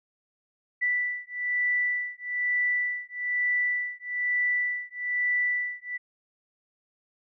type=beating tone pair; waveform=sine; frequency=1972 / 1973.1 Hz; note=B6 / B6; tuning=-3 / -2 cents; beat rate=1.1 Hz; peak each=-28 dBFS; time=0.81-5.98 s; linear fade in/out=20 ms; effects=none